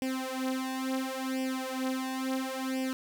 sawtooth tone with flanger, 261.6 Hz, C4, in tune, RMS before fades -33 dBFS, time 0.02-2.93 s, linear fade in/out 0 ms, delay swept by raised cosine 0.37 to 4.97 ms, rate 0.72 Hz, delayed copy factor +0.9, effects none

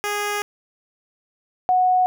10% pulse / sine tone pair in turn, 412.8 / 735.5 Hz, G#4 / F#5, -10 / -11 cents, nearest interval minor seventh, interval 999 cents, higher second, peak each -14 dBFS, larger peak neither, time 0.04-0.42 / 1.69-2.06 s, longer first, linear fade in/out 0 ms, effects none

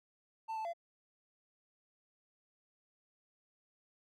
triangle tone with pitch steps, 890 / 877 / 681 Hz, A5 / A5 / F5, +20 / -6 / -44 cents, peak -35 dBFS, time 0.48-0.735 s, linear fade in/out 20 ms, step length 85 ms, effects none

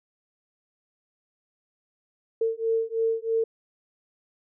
sine beating tone pair, 450.3 / 453.4 Hz, A4 / A#4, +40 / -48 cents, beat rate 3.1 Hz, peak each -26 dBFS, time 2.41-3.44 s, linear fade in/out 5 ms, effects none

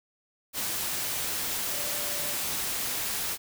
sine tone in noise, 585 Hz, D5, 7 cents flat, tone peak -42 dBFS, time 1.7-2.36 s, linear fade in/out 50 ms, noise white, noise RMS -31 dBFS, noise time 0.53-3.38 s, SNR -14 dB, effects none

